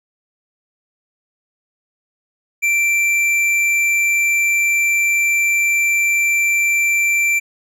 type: tone with tanh clipping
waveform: sine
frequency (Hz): 2349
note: D7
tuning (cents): 0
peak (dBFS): -15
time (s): 2.62-7.4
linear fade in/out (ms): 20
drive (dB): 11
effects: none